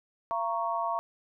sine chord, Bb minor, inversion second, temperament equal with one note detuned, 682.1 / 932.3 / 1108.7 Hz, F5 / Bb5 / Db6, -41 / 0 / 0 cents, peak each -32 dBFS, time 0.31-0.99 s, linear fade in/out 0 ms, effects none

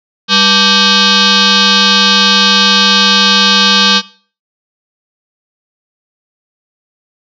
sine tone with frequency modulation, 197.9 Hz, G3, 17 cents sharp, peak -5 dBFS, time 0.28-4.02 s, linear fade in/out 50 ms, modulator 685 Hz, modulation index 6.6, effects noise-tail reverb RT60 0.4 s tail -18 dB re dry

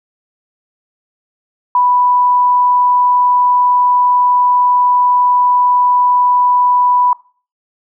sine tone, 987.8 Hz, B5, in tune, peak -8 dBFS, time 1.75-7.13 s, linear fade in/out 2 ms, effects noise-tail reverb RT60 0.4 s tail -21 dB re dry

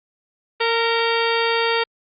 harmonic tone with a mistuned harmonic, 460 Hz, A#4, 23 cents flat, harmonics 1 / 2 / 3 / 4 / 5 / 6 / 7 / 8 / 10, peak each -21 / -24 / -26 / -27 / -28 / -29 / -29 / -30 / -31 dBFS, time 0.6-1.84 s, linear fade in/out 10 ms, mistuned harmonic 4, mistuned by +24 cents, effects Opus 32 kbps

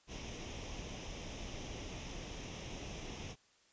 pink noise with comb filter, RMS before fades -45 dBFS, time 0.07-3.36 s, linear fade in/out 50 ms, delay 0.34 ms, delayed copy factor +0.6, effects white hiss -69 dBFS RMS until 3.72 s + resampled to 16000 Hz

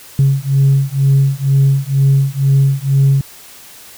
sine beating tone pair, 136.2 / 138.3 Hz, C#3 / C#3, -30 / -4 cents, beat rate 2.1 Hz, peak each -11 dBFS, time 0.19-3.21 s, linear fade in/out 2 ms, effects tanh soft clip ceiling -4 dBFS + white hiss -38 dBFS RMS until 3.97 s

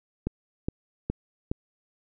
click train, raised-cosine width 3 ms, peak -14 dBFS, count 4, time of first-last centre 0.27-1.515 s, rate 2.41 Hz, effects none

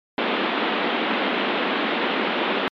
pink band-pass noise, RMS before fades -23 dBFS, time 0.18-2.68 s, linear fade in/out 0 ms, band 210 to 3600 Hz, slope 48 dB/octave, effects MP3 64 kbps

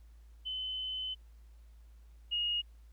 sine tone pair in turn, 3039 / 2868 Hz, F#7 / F7, +46 / +45 cents, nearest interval minor second, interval 101 cents, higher first, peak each -35 / -30 dBFS, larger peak second, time 0.45-1.15 / 2.31-2.62 s, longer first, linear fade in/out 20 ms, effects added 56 Hz sine -53 dBFS peak until 2.92 s + pink hiss -73 dBFS RMS until 2.92 s

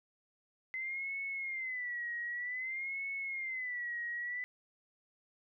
sine tone with vibrato, 2042 Hz, C7, 43 cents flat, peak -36 dBFS, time 0.74-4.44 s, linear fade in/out 0 ms, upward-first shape sine, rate 0.53 Hz, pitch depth 130 cents each way, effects none

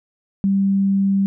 sine tone, 196 Hz, G3, in tune, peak -14 dBFS, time 0.44-1.26 s, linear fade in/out 0 ms, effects none

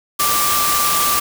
sine tone in noise, 1174.7 Hz, D6, in tune, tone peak -18 dBFS, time 0.19-1.2 s, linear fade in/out 10 ms, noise white, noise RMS -18 dBFS, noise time 0.19-1.2 s, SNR -3 dB, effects none

